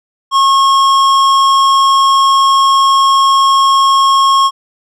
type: tone with hard clipping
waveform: sine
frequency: 1087 Hz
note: C#6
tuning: 34 cents flat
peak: -8 dBFS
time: 0.31-4.51 s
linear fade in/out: 50 ms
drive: 12 dB
effects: none